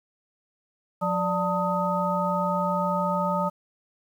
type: harmonic tone with a mistuned harmonic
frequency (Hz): 179.3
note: F3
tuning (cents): +46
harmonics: 1 / 3 / 5 / 7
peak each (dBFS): -28 / -28 / -28 / -28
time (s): 1.01-3.5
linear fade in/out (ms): 20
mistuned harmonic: 3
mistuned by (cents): +150
effects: 9-bit